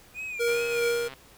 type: tone with vibrato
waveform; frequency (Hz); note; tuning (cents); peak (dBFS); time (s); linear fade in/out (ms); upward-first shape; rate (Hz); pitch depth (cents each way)
triangle; 2431; D#7; -41; -31; 0.14-0.93; 50; sine; 2.4; 87
type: tone with tremolo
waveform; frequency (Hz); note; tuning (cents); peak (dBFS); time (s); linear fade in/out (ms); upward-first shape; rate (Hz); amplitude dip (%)
square; 471.8; A#4; +21; -23; 0.39-1.09; 20; triangle; 2.6; 50
type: click train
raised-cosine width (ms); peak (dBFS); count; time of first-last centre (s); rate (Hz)
0.3; -26; 89; 0.48-1.137; 134
effects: pink hiss -54 dBFS RMS until 1.37 s